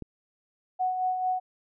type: click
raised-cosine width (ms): 3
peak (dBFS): -24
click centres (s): 0.023
type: tone with tremolo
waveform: sine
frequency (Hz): 740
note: F#5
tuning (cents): 0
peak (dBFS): -23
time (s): 0.79-1.4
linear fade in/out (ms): 20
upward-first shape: sine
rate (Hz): 4.5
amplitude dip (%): 45
effects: none